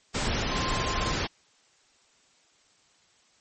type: tone in noise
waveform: sine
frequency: 1046.5 Hz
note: C6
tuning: in tune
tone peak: -33 dBFS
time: 0.51-1.13 s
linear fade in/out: 10 ms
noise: pink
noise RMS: -28 dBFS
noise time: 0.14-1.27 s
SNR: -8 dB
effects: white hiss -63 dBFS RMS until 3.4 s + MP3 32 kbps